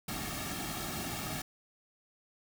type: noise with comb filter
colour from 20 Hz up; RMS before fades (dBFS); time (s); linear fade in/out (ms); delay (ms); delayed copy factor
pink; -38; 0.08-1.42; 5; 2; -0.8
effects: none